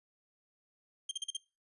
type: tone bursts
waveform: sawtooth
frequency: 3180 Hz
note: G7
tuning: 24 cents sharp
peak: -30 dBFS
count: 5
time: 1.09-1.369 s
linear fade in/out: 5 ms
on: 23 ms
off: 41 ms
effects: noise-tail reverb RT60 0.3 s tail -21 dB re dry + resampled to 24000 Hz